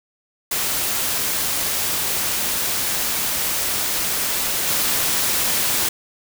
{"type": "noise with level steps", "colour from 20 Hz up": "white", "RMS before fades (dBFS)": [-22, -20], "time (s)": [0.51, 5.89], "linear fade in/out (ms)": 5, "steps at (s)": 4.66, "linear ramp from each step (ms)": 20, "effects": []}